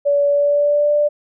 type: tone with pitch glide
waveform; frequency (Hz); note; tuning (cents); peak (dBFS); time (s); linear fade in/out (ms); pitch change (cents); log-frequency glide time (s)
sine; 572 to 589.8; D5 to D5; -46 to +7; -12; 0.05-1.09; 20; +53; 0.27-0.92
effects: none